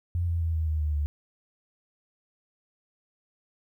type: tone with pitch steps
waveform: sine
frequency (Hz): 86.8 / 84.43 / 82.12 / 79.87 / 77.69 / 75.56 / 73.5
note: F2 / E2 / E2 / D#2 / D#2 / D2 / D2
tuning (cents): -10 / +42 / -6 / +46 / -2 / +50 / +2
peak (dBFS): -24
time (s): 0.15-1.06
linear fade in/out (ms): 0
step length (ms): 130
effects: 11-bit